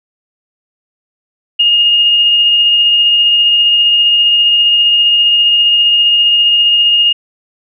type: tone with tremolo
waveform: sine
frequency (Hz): 2846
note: F7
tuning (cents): +32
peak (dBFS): -5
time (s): 1.59-7.13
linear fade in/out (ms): 10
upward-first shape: triangle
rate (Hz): 15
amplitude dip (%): 25
effects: none